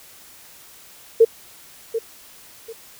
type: tone with echo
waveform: sine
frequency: 453.9 Hz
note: A#4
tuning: 46 cents flat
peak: -7 dBFS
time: 1.2-1.25 s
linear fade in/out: 10 ms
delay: 740 ms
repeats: 2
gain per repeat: -12 dB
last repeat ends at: 2.73 s
effects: white hiss -46 dBFS RMS until 2.99 s